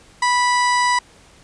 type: tone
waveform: 30% pulse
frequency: 984 Hz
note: B5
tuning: 7 cents flat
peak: -12 dBFS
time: 0.22-0.99 s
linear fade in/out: 5 ms
effects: pink hiss -49 dBFS RMS until 1.43 s + resampled to 22050 Hz